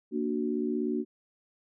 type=chord; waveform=sine; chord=Bb augmented; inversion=none; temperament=equal; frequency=233.1 / 293.7 / 370 Hz; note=Bb3 / D4 / F#4; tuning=0 / 0 / 0 cents; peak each=-31 / -32 / -32 dBFS; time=0.11-1.05 s; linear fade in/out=50 ms; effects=none